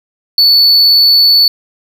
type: tone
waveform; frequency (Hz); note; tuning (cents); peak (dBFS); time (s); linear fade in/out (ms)
triangle; 4459; C#8; +9; -3; 0.38-1.48; 2
effects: none